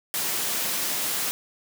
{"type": "high-pass noise", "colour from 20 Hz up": "white", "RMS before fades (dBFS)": -27, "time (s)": [0.14, 1.31], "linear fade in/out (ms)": 0, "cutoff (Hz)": 140, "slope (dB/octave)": 24, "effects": []}